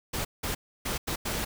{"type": "noise bursts at uneven times", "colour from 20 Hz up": "pink", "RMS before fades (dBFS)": -31, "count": 5, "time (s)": [[0.13, 0.25], [0.43, 0.55], [0.85, 0.98], [1.07, 1.16], [1.25, 1.45]], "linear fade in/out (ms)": 10, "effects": []}